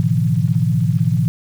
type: tone cluster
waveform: sine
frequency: 110.4 / 128.1 / 154.9 / 170.6 Hz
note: A2 / C3 / D#3 / F3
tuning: +6 / -36 / -7 / -40 cents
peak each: -19 dBFS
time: 0-1.28 s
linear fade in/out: 0 ms
effects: 7-bit